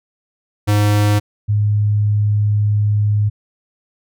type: tone pair in turn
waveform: square / sine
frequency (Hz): 103.83 / 104.43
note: G#2 / G#2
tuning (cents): 0 / +10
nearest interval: unison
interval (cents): 10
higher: second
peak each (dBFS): -12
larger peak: neither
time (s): 0.67-1.2 / 1.48-3.3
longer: second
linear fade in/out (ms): 20
effects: none